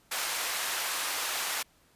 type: high-pass noise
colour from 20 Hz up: pink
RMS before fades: -32 dBFS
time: 0.11-1.63 s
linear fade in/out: 10 ms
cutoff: 960 Hz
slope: 12 dB/octave
effects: pink hiss -64 dBFS RMS until 1.95 s + resampled to 32000 Hz